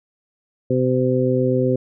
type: harmonic tone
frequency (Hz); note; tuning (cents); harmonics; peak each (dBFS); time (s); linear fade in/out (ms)
127.9; C3; -39; 1 / 2 / 3 / 4; -21 / -21 / -21 / -21; 0.7-1.76; 5
effects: none